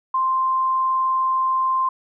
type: tone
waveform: sine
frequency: 1046.5 Hz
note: C6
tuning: in tune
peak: -17 dBFS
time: 0.14-1.89 s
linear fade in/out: 5 ms
effects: none